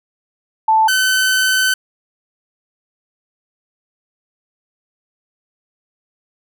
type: tone pair in turn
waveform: sine / sawtooth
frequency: 880 / 1521.9 Hz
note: A5 / F#6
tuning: 0 / +48 cents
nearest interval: major sixth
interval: 948 cents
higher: second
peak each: -9 dBFS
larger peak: neither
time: 0.68-0.88 / 0.88-1.74 s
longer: second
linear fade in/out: 5 ms
effects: none